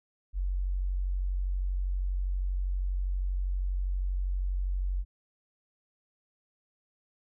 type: tone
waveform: sine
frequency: 46.25 Hz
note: F#1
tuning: in tune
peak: -27 dBFS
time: 0.33-5.05 s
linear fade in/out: 50 ms
effects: none